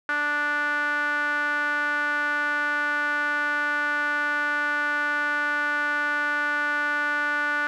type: tone with band-pass filter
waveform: sawtooth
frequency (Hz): 293.7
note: D4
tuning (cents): 0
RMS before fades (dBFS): -25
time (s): 0.09-7.67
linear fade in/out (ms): 0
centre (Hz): 1500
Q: 5.8
effects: none